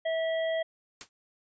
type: harmonic tone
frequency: 650 Hz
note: E5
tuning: 24 cents flat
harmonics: 1 / 3 / 5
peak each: -27 / -37 / -41 dBFS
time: 0.05-0.63 s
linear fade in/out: 10 ms
type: noise with exponential decay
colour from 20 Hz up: white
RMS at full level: -36 dBFS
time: 1.01-1.09 s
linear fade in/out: 0 ms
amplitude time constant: 17 ms
effects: resampled to 16000 Hz